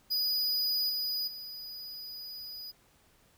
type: tone with level steps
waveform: square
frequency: 4941 Hz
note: D#8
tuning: 13 cents flat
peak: -28 / -31 / -41 dBFS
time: 0.1-2.72 s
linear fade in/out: 20 ms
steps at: 0.89 / 1.27 s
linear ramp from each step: 10 ms
effects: pink hiss -65 dBFS RMS until 3.37 s